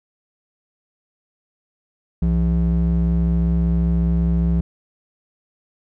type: ring-modulated tone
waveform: triangle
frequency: 117.1 Hz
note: A#2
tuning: 8 cents sharp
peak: -10 dBFS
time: 2.22-4.61 s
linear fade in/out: 5 ms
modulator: 52.6 Hz
effects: none